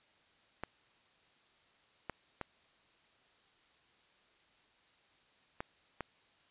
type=clicks; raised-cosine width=0.5 ms; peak=-23 dBFS; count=5; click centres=0.636 / 2.097 / 2.413 / 5.605 / 6.007 s; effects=white hiss -68 dBFS RMS until 6.5 s + resampled to 8000 Hz